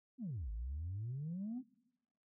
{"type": "exponential two-way sweep", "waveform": "sine", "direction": "down then up", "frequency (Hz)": [277.2, 51, 271.1], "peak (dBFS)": -38, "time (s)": [0.18, 1.63], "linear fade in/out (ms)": 50, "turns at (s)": 0.51, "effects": ["noise-tail reverb RT60 0.9 s tail -21 dB re dry", "tanh soft clip ceiling -36 dBFS"]}